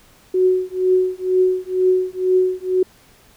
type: tone with tremolo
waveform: sine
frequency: 370 Hz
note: F#4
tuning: in tune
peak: -10 dBFS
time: 0.34-2.83 s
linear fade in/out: 5 ms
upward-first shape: triangle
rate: 2.1 Hz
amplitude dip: 100%
effects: pink hiss -51 dBFS RMS until 3.36 s